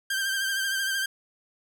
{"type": "tone with vibrato", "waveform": "sawtooth", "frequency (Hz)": 1576, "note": "G6", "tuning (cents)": 9, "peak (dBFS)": -22, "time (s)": [0.1, 1.06], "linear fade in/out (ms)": 5, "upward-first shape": "triangle", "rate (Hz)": 13, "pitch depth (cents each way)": 47, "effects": []}